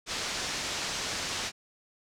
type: low-pass noise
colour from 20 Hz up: white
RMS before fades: -34 dBFS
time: 0.06-1.52 s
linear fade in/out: 50 ms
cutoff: 6600 Hz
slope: 24 dB/octave
effects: none